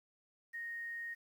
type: tone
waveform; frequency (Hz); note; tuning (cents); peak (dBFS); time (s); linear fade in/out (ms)
sine; 1861; A#6; -3; -40; 0.53-1.15; 20
effects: 11-bit